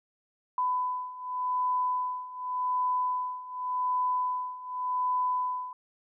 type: beating tone pair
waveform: sine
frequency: 1001 / 1001.87 Hz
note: B5 / B5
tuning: +23 / +25 cents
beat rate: 0.87 Hz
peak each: -32 / -29 dBFS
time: 0.58-5.73 s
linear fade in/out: 2 ms
effects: none